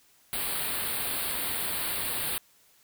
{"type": "band-stop noise", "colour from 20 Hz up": "white", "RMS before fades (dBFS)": -31, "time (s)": [0.33, 2.38], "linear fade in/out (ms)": 0, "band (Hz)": [4600, 8300], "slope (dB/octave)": 96, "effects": ["white hiss -62 dBFS RMS until 2.83 s"]}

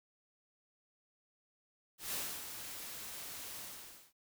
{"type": "noise with ADSR envelope", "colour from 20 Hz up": "white", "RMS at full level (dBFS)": -38, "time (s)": [1.98, 4.13], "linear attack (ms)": 150, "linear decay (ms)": 280, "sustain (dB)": -8, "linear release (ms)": 540, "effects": []}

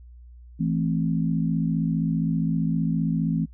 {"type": "chord", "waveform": "sine", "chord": "A minor", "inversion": "second", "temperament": "equal with one note detuned", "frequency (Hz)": [164.81, 220, 264.1], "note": ["E3", "A3", "C4"], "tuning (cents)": [0, 0, 16], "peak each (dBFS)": [-23, -27, -28], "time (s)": [0.59, 3.46], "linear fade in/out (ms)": 20, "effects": ["noise-tail reverb RT60 0.1 s tail -23 dB re dry", "added 60 Hz sine -43 dBFS peak until 3.53 s"]}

